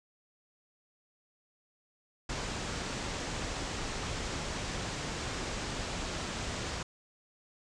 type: low-pass noise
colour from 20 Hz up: pink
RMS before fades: -37 dBFS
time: 2.29-6.83 s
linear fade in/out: 5 ms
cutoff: 8000 Hz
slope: 48 dB/octave
effects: none